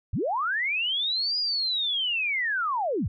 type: linear two-way sweep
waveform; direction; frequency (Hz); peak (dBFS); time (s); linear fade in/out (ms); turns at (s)
sine; up then down; 54.6 to 4948 to 54.6; -24; 0.13-3.08; 5; 1.38
effects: none